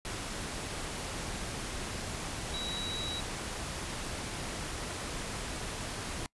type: tone in noise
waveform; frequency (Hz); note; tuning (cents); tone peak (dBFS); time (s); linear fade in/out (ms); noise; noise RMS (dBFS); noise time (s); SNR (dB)
sine; 3890; B7; -27; -36; 2.54-3.2; 0; pink; -38; 0.05-6.26; -1
effects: noise-tail reverb RT60 0.1 s tail -25 dB re dry + resampled to 24000 Hz